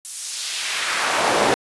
brown noise with high-pass filter sweep, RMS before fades -22 dBFS, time 0.05-1.54 s, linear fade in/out 0 ms, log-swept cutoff 9700 to 410 Hz, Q 1, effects resampled to 24000 Hz

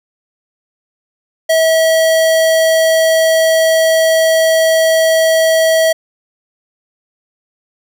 square tone, 646 Hz, E5, 35 cents flat, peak -9 dBFS, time 1.49-5.93 s, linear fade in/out 10 ms, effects none

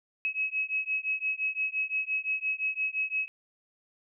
sine beating tone pair, 2560 / 2565.8 Hz, D#7 / E7, +49 / -47 cents, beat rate 5.8 Hz, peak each -31 dBFS, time 0.25-3.28 s, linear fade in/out 0 ms, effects none

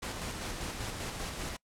pink noise with tremolo, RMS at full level -37 dBFS, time 0.02-1.57 s, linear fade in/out 10 ms, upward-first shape square, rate 5.1 Hz, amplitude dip 30%, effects noise-tail reverb RT60 0.1 s tail -24 dB re dry + low-pass 10000 Hz 12 dB/octave

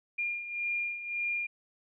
sine beating tone pair, 2407 / 2408.8 Hz, D7 / D7, +42 / +43 cents, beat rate 1.8 Hz, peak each -38 / -32 dBFS, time 0.18-1.47 s, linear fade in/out 10 ms, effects none

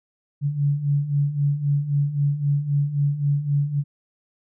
sine beating tone pair, 140.9 / 144.7 Hz, C#3 / D3, +29 / -25 cents, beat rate 3.8 Hz, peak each -25 / -20 dBFS, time 0.41-3.84 s, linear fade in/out 50 ms, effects none

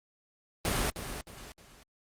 pink noise with echo, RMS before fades -29 dBFS, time 0.65-0.9 s, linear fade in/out 0 ms, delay 310 ms, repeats 3, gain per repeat -9 dB, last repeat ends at 1.83 s, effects low-pass 12000 Hz 12 dB/octave + Opus 32 kbps

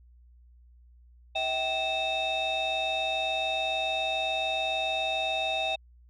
sine tone cluster, 645 / 772 / 2628 / 3702 Hz, E5 / G5 / E7 / A#7, -38 / -27 / -6 / -13 cents, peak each -31 dBFS, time 1.35-5.76 s, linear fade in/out 10 ms, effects tanh soft clip ceiling -21 dBFS + added 60 Hz sine -53 dBFS peak until 6.09 s

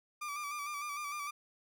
30% pulse tone with vibrato, 1174.7 Hz, D6, in tune, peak -35 dBFS, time 0.21-1.31 s, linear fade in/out 10 ms, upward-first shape square, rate 6.6 Hz, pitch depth 38 cents each way, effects none

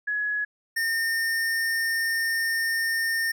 sine / square tone pair in turn, 1685 / 1820.3 Hz, G#6 / A#6, +25 / -42 cents, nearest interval minor second, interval 133 cents, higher second, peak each -24 dBFS, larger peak neither, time 0.07-0.45 / 0.76-3.32 s, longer second, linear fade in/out 10 ms, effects none

